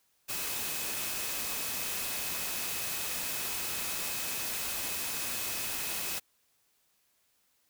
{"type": "tone in noise", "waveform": "sine", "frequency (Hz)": 2556, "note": "D#7", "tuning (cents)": 46, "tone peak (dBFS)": -45, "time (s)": [0.28, 6.2], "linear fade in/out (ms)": 20, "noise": "white", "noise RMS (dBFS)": -35, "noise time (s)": [0.28, 6.2], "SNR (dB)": -13, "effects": ["white hiss -72 dBFS RMS until 7.69 s"]}